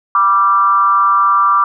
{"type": "tone with frequency modulation", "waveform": "sine", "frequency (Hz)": 1174.7, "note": "D6", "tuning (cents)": 0, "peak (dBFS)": -8, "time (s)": [0.15, 1.64], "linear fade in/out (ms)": 2, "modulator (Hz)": 193, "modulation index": 0.65, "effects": []}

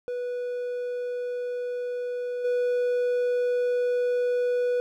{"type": "tone with level steps", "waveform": "triangle", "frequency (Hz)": 491.1, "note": "B4", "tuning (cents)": -10, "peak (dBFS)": [-26, -20], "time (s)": [0.08, 4.8], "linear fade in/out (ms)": 0, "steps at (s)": 2.44, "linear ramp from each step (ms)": 10, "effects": []}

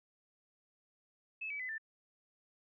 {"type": "tone with pitch steps", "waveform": "sine", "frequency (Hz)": [2600, 2290, 2016, 1775.9], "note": ["E7", "D7", "B6", "A6"], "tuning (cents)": [-24, -44, 35, 16], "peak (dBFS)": -38, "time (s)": [1.41, 1.782], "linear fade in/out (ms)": 10, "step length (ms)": 93, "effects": []}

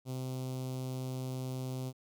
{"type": "tone with notch filter", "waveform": "sawtooth", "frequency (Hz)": 129.3, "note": "C3", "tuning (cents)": -20, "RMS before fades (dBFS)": -38, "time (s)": [0.05, 1.93], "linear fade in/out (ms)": 50, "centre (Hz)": 1700, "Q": 0.51, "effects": []}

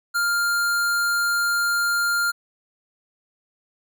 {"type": "tone", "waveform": "square", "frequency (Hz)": 1400, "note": "F6", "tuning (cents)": 4, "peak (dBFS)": -20, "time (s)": [0.14, 2.32], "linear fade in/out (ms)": 20, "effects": []}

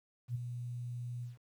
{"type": "tone with ADSR envelope", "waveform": "sine", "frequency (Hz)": 121.4, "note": "B2", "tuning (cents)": -29, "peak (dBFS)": -31, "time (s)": [0.28, 1.38], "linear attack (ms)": 70, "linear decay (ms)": 14, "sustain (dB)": -7, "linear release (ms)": 150, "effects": ["11-bit"]}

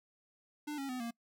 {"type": "tone with pitch steps", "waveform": "square", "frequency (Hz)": [297.5, 274.4, 253.1, 233.4], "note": ["D4", "C#4", "B3", "A#3"], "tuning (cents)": [22, -17, 43, 2], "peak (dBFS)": -38, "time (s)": [0.67, 1.11], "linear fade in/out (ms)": 10, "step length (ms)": 110, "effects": ["noise-tail reverb RT60 0.1 s tail -24 dB re dry"]}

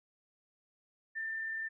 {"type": "tone with amplitude modulation", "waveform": "sine", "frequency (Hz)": 1789, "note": "A6", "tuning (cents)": 28, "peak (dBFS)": -34, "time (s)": [1.15, 1.69], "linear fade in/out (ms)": 20, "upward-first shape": "sine", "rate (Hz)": 40.5, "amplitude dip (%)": 25, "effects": []}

